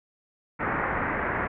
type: low-pass noise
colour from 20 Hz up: white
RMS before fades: -28 dBFS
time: 0.59-1.48 s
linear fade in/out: 20 ms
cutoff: 2000 Hz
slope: 48 dB/octave
effects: none